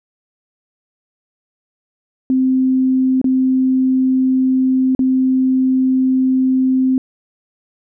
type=tone with dropouts; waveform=sine; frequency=260 Hz; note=C4; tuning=11 cents flat; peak=-11 dBFS; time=2.3-6.98 s; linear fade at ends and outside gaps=1 ms; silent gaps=3.215-3.243 / 4.95-4.992 s; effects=none